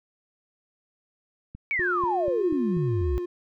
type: click train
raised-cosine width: 5 ms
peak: -27 dBFS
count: 7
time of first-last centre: 1.55-3.013 s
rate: 4.1 Hz
type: exponential sweep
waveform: sine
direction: down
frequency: 2328 to 60 Hz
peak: -23 dBFS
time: 1.71-3.18 s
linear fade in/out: 0 ms
type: tone with vibrato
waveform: triangle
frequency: 356.1 Hz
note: F4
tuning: 34 cents sharp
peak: -26 dBFS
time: 1.79-3.26 s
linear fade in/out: 10 ms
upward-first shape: square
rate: 3.2 Hz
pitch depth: 14 cents each way
effects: none